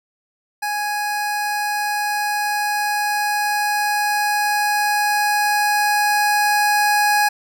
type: tone with level ramp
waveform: 25% pulse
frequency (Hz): 831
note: G#5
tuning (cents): +1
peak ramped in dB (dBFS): -17 to -10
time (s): 0.62-7.29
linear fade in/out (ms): 10
effects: none